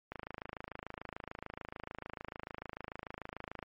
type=click train; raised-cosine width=0.5 ms; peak=-26 dBFS; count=95; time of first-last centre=0.12-3.627 s; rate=26.8 Hz; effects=MP3 32 kbps